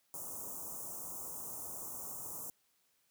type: band-stop noise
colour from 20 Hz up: white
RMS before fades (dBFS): -44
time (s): 0.14-2.5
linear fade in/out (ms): 0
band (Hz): 1200 to 6300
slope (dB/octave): 48
effects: white hiss -75 dBFS RMS until 3.1 s + high-pass 60 Hz 12 dB/octave